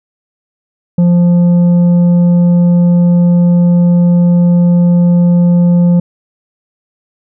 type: tone with tanh clipping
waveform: sine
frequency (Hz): 174.61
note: F3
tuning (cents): 0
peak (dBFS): -6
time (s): 0.98-6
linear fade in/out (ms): 5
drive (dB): 6
effects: none